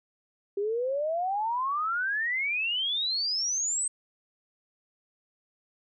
sine exponential sweep, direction up, 392 to 8372 Hz, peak -26 dBFS, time 0.57-3.88 s, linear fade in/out 5 ms, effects none

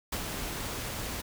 pink noise with ADSR envelope, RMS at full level -32 dBFS, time 0.12-1.22 s, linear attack 6 ms, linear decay 76 ms, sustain -4 dB, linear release 16 ms, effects none

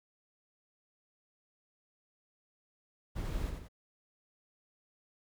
brown noise with echo, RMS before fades -37 dBFS, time 3.15-3.51 s, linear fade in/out 20 ms, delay 88 ms, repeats 2, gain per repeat -5 dB, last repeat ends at 3.686 s, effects none

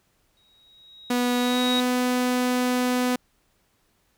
sine tone with exponential growth, 3805 Hz, A#7, 35 cents sharp, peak -22 dBFS, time 0.37-1.8 s, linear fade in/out 0 ms, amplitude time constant 310 ms
sawtooth tone with pitch glide, 245.4 to 249.5 Hz, B3 to B3, -11 to +18 cents, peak -17 dBFS, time 1.1-3.16 s, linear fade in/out 5 ms, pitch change +29 cents, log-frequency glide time 1.4-1.59 s
effects pink hiss -67 dBFS RMS until 4.17 s

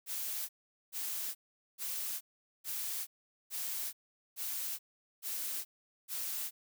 blue noise bursts, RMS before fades -38 dBFS, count 8, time 0.06-6.51 s, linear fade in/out 50 ms, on 430 ms, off 430 ms, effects none

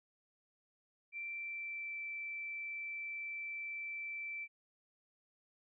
sine tone with pitch glide, 2349 to 2331 Hz, D7 to D7, 0 to -14 cents, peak -40 dBFS, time 1.12-4.48 s, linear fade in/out 50 ms, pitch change -14 cents, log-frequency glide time 1.25-1.98 s, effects none

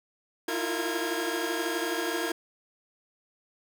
sawtooth tone cluster, 321.9 / 340.5 / 353 / 459.8 / 1634 Hz, E4 / F4 / F4 / A#4 / G#6, -41 / -44 / +19 / -24 / -29 cents, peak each -31 dBFS, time 0.48-2.32 s, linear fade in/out 5 ms, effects none

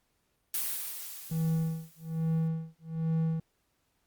blue noise with exponential decay, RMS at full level -30 dBFS, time 0.54-2.48 s, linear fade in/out 2 ms, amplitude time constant 420 ms
triangle tone with tremolo, 161.8 Hz, E3, 32 cents flat, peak -23 dBFS, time 1.31-3.4 s, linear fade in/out 5 ms, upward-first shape sine, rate 1.2 Hz, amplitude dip 100%
effects pink hiss -75 dBFS RMS until 4.06 s + Opus 48 kbps

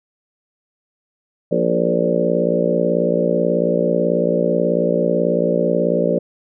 harmonic tone with a mistuned harmonic, 58.27 Hz, A#1, in tune, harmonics 3 / 4 / 5 / 6 / 7 / 8 / 9 / 10, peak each -22 / -24 / -27 / -25 / -25 / -22 / -21 / -21 dBFS, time 1.51-6.19 s, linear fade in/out 10 ms, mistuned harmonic 8, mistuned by -23 cents, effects none

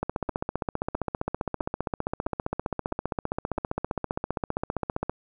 two click trains, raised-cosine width 1 ms, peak -17 / -13 dBFS, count 6 / 78, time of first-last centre 0.29-3.579 / 0.03-5.096 s, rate 1.52 / 15.2 Hz, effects none

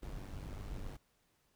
brown noise with amplitude modulation, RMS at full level -41 dBFS, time 0.02-0.97 s, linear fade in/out 10 ms, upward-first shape sine, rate 98.6 Hz, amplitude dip 65%, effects pink hiss -75 dBFS RMS until 1.55 s

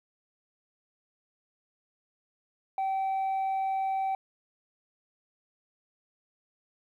sine tone, 771 Hz, G5, 29 cents flat, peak -24 dBFS, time 2.78-4.15 s, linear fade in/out 2 ms, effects tanh soft clip ceiling -26 dBFS + 11-bit

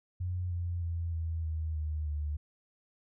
sine tone with pitch steps, 89.8 / 87.04 / 84.37 / 81.78 / 79.27 / 76.83 / 74.47 Hz, F2 / F2 / E2 / E2 / D#2 / D#2 / D2, +49 / -5 / +41 / -13 / +33 / -21 / +25 cents, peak -31 dBFS, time 0.2-2.37 s, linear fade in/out 10 ms, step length 310 ms, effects none

